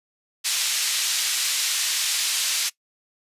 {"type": "band-pass noise", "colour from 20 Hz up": "pink", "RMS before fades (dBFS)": -24, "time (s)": [0.44, 2.7], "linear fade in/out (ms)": 20, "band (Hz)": [3300, 9300], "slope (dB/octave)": 12, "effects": ["noise-tail reverb RT60 0.1 s tail -20 dB re dry", "resampled to 32000 Hz"]}